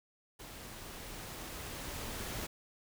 pink noise with level ramp, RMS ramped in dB -49 to -40 dBFS, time 0.39-2.47 s, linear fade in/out 10 ms, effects none

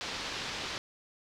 white low-pass noise, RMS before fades -38 dBFS, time 0.01-0.78 s, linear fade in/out 0 ms, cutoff 5000 Hz, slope 24 dB/octave, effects none

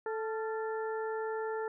harmonic tone with a mistuned harmonic, 439.9 Hz, A4, in tune, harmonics 1 / 2 / 3 / 4, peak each -34 / -40 / -44 / -46 dBFS, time 0.06-1.68 s, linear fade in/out 2 ms, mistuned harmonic 3, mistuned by +70 cents, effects none

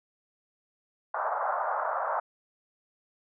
pink band-pass noise, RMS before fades -30 dBFS, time 1.14-2.2 s, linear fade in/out 5 ms, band 600 to 1400 Hz, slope 48 dB/octave, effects none

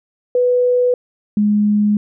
sine tone pair in turn, 494.6 / 208.4 Hz, B4 / G#3, +3 / +6 cents, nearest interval octave + minor third, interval 1497 cents, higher first, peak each -11 dBFS, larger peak neither, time 0.35-0.94 / 1.37-1.97 s, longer second, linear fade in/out 2 ms, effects none

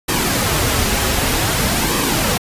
pink noise with flanger, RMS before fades -17 dBFS, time 0.08-2.38 s, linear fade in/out 10 ms, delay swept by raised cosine 1.4 to 6.7 ms, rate 0.53 Hz, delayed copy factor -0.5, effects resampled to 32000 Hz

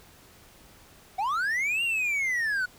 triangle linear two-way sweep, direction up then down, 723 to 2814 to 1445 Hz, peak -23 dBFS, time 1.18-2.66 s, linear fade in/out 10 ms, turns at 1.83 s, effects pink hiss -54 dBFS RMS until 2.78 s

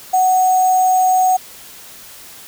sine tone with sample-and-hold, 743 Hz, F#5, 7 cents sharp, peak -10 dBFS, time 0.13-1.37 s, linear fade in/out 10 ms, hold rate 7350 Hz, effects white hiss -38 dBFS RMS until 2.47 s

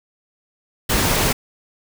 pink noise, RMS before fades -18 dBFS, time 0.89-1.33 s, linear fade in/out 10 ms, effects none

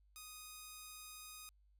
5% pulse tone, 1244.5 Hz, D#6, in tune, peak -39 dBFS, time 0.16-1.49 s, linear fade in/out 0 ms, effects added 50 Hz sine -67 dBFS peak until 1.79 s

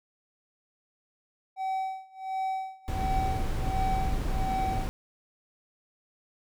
triangle tone with tremolo, 763 Hz, G5, 47 cents flat, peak -25 dBFS, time 1.56-4.89 s, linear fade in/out 50 ms, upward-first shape sine, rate 1.4 Hz, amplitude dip 95%
brown noise, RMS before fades -29 dBFS, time 2.88-4.89 s, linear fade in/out 0 ms
effects none

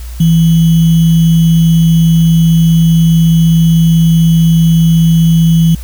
sine tone with sample-and-hold, 164.81 Hz, E3, in tune, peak -4 dBFS, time 0.2-5.75 s, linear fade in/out 5 ms, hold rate 3150 Hz, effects added 60 Hz sine -21 dBFS peak until 5.83 s + white hiss -36 dBFS RMS until 5.83 s

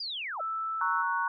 sine linear sweep, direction down, 4959 to 540 Hz, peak -33 dBFS, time 0-0.41 s, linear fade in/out 5 ms
sine tone, 1318.5 Hz, E6, in tune, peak -30 dBFS, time 0.39-1.03 s, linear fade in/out 20 ms
sine chord, F# major, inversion first, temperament equal, 932.3 / 1108.7 / 1480 Hz, A#5 / C#6 / F#6, 0 / 0 / 0 cents, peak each -31 dBFS, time 0.81-1.28 s, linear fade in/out 2 ms
effects none

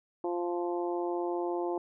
harmonic tone, 174.6 Hz, F3, in tune, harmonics 2 / 3 / 4 / 5 / 6, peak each -31 / -39 / -38 / -39 / -46 dBFS, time 0.24-1.78 s, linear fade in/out 2 ms, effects none

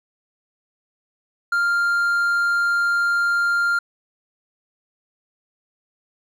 triangle tone, 1396.9 Hz, F6, in tune, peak -15 dBFS, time 1.52-3.79 s, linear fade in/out 5 ms, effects none

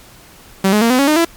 sawtooth tone with pitch steps, 192.3 / 210.9 / 231.3 / 253.7 / 278.3 / 305.3 / 334.8 Hz, G3 / G#3 / A#3 / B3 / C#4 / D#4 / E4, -33 / +27 / -13 / +47 / +7 / -33 / +27 cents, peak -6 dBFS, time 0.64-1.249 s, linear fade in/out 5 ms, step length 87 ms, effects pink hiss -42 dBFS RMS until 1.36 s + MP3 96 kbps

